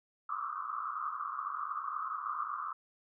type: band-pass noise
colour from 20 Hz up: white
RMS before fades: -38 dBFS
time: 0.29-2.73 s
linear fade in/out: 5 ms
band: 1100 to 1300 Hz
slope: 96 dB/octave
effects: none